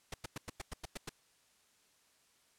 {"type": "noise bursts", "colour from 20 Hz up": "pink", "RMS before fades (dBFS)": -41, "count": 9, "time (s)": [0.12, 1.093], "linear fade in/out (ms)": 5, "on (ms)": 21, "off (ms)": 98, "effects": ["white hiss -70 dBFS RMS until 2.58 s", "low-pass 10000 Hz 12 dB/octave"]}